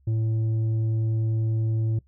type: tone with tanh clipping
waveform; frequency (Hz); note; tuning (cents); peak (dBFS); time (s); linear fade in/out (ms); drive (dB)
sine; 111.2; A2; +19; -23; 0.07-1.99; 5; 6
effects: noise-tail reverb RT60 0.1 s tail -20 dB re dry + added 68 Hz sine -57 dBFS peak until 2.07 s